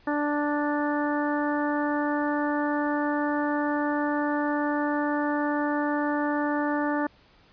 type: harmonic tone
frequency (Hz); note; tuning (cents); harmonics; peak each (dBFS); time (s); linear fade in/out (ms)
293.7; D4; 0; 1 / 2 / 3 / 4 / 5 / 6; -26 / -31 / -31 / -35 / -36 / -35; 0.07-7.07; 5
effects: pink hiss -58 dBFS RMS until 7.52 s + resampled to 11025 Hz